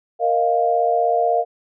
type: chord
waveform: sine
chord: Bb suspended fourth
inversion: none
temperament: equal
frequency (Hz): 466.2 / 622.3 / 698.5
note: Bb4 / Eb5 / F5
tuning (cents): 0 / 0 / 0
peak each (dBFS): -21 / -22 / -17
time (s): 0.19-1.45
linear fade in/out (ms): 50
effects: none